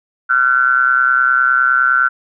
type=ring-modulated tone; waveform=triangle; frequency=64.9 Hz; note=C2; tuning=13 cents flat; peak=-5 dBFS; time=0.29-2.09 s; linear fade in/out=20 ms; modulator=1440 Hz; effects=none